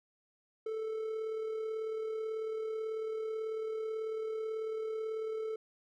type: tone with amplitude modulation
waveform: triangle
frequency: 440 Hz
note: A4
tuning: in tune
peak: -31 dBFS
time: 0.66-5.56 s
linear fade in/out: 5 ms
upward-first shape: sine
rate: 38.2 Hz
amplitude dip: 35%
effects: none